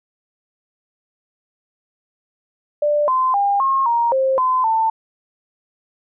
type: tone with pitch steps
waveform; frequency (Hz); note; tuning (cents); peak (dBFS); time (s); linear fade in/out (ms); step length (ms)
sine; 591 / 1033 / 804 / 1077 / 938 / 530 / 1024 / 892; D5 / C6 / G5 / C6 / A#5 / C5 / C6 / A5; +11 / -22 / +44 / +50 / +11 / +22 / -38 / +23; -14; 2.82-4.9; 5; 260
effects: none